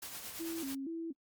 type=noise with tremolo; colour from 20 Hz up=white; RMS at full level=-43 dBFS; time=0.02-0.75 s; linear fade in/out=5 ms; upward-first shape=triangle; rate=9 Hz; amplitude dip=50%
type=tone with vibrato; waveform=sine; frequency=299.3 Hz; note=D4; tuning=33 cents sharp; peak=-37 dBFS; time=0.39-1.13 s; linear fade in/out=20 ms; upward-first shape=square; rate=2.1 Hz; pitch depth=170 cents each way
effects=noise-tail reverb RT60 0.1 s tail -26 dB re dry + Opus 48 kbps